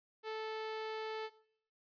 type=tone; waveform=sawtooth; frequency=438 Hz; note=A4; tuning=8 cents flat; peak=-35 dBFS; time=0.23-1.3 s; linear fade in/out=50 ms; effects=noise-tail reverb RT60 0.6 s tail -17 dB re dry + resampled to 11025 Hz